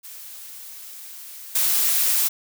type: noise with level steps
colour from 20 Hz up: blue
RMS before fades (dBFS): -39 / -20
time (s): 0.03-2.29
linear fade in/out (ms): 20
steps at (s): 1.55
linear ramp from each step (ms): 5
effects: none